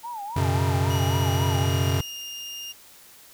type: tone with vibrato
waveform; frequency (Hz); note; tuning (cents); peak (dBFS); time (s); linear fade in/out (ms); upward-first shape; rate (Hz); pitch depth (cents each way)
sine; 880; A5; 0; -31; 0.03-1.66; 20; sine; 3.7; 170
type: chord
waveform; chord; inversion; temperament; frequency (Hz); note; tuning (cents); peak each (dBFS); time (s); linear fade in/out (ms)
square; F# suspended fourth; none; equal; 92.5 / 123.47 / 138.59; F#2 / B2 / C#3; 0 / 0 / 0; -24 / -28 / -27; 0.36-2.01; 5
type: tone with pitch glide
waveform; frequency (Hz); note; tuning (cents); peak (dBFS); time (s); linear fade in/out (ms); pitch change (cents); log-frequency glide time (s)
30% pulse; 2900 to 2819; F#7 to F7; -35 to +16; -31; 0.89-2.73; 20; -49; 1.44-2.18
effects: white hiss -50 dBFS RMS until 3.33 s